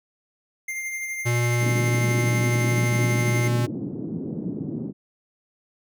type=tone with tremolo; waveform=square; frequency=2103 Hz; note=C7; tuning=8 cents sharp; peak=-27 dBFS; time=0.68-3.48 s; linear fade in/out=5 ms; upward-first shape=triangle; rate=12 Hz; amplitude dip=40%
type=tone; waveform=square; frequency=120 Hz; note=B2; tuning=49 cents flat; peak=-21 dBFS; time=1.25-3.67 s; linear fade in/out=20 ms
type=band-pass noise; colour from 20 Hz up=white; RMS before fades=-30 dBFS; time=1.59-4.93 s; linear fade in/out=50 ms; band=140 to 300 Hz; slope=24 dB/octave
effects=none